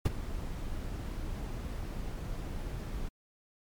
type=noise with ADSR envelope; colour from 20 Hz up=brown; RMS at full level=-23 dBFS; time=0.05-3.09 s; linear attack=8 ms; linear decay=28 ms; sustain=-14 dB; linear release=13 ms; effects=MP3 96 kbps